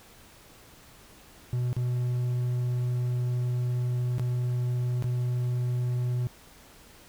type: tone with dropouts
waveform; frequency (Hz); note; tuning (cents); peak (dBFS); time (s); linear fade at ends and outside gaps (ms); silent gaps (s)
triangle; 123.3; B2; -2; -23; 1.53-6.27; 0; 1.73-1.766 / 4.183-4.196 / 5.024-5.041
effects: pink hiss -53 dBFS RMS until 7.08 s